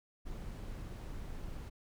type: noise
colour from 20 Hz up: brown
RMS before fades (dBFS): -43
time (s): 0.25-1.7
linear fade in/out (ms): 20
effects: none